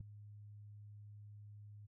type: tone with ADSR envelope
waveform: sine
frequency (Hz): 103.83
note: G#2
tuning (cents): 0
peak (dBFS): -39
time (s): 0-1.87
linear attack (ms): 7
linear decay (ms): 6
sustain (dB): -13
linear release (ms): 18
effects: none